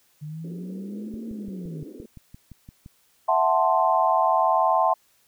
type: linear two-way sweep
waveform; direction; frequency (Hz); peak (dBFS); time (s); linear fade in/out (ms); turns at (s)
sine; up then down; 146.83 to 229.7 to 147.7; -32; 0.21-1.84; 20; 1.25
type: band-pass noise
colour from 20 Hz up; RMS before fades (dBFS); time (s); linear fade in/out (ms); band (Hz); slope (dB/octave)
pink; -42; 0.44-2.06; 2; 230 to 460; 48
type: click train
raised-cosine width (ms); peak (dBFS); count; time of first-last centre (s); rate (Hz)
5; -30; 11; 1.14-2.861; 5.81
type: chord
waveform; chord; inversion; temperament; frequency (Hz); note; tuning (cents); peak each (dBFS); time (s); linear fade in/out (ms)
sine; F# half-diminished seventh; third; equal; 659.3 / 740 / 880 / 1046.5; E5 / F#5 / A5 / C6; 0 / 0 / 0 / 0; -23; 3.28-4.94; 10
effects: white hiss -63 dBFS RMS until 5.27 s